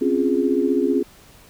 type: chord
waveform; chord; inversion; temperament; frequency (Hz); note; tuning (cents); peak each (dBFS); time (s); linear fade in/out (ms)
sine; Db major seventh; third; equal; 261.6 / 277.2 / 349.2 / 415.3; C4 / Db4 / F4 / Ab4; 0 / 0 / 0 / 0; -22; 0.01-1.03; 10
effects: pink hiss -49 dBFS RMS until 1.49 s